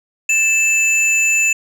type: tone pair together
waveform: sine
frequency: 2637 / 7040 Hz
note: E7 / A8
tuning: 0 / 0 cents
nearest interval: octave + perfect fourth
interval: 1700 cents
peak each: -11 / -16 dBFS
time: 0.29-1.53 s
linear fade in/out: 5 ms
effects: tanh soft clip ceiling -9 dBFS